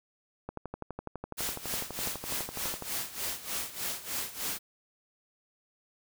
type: click train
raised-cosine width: 1 ms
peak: -23 dBFS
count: 29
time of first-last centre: 0.49-2.823 s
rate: 12 Hz
type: noise with tremolo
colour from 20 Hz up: white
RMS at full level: -33 dBFS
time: 1.37-4.59 s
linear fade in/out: 20 ms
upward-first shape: sine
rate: 3.3 Hz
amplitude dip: 80%
effects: none